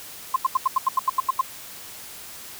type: tone bursts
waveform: sine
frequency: 1052 Hz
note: C6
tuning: 9 cents sharp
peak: -15 dBFS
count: 11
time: 0.34-1.412 s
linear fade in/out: 5 ms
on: 22 ms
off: 83 ms
effects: white hiss -40 dBFS RMS until 2.59 s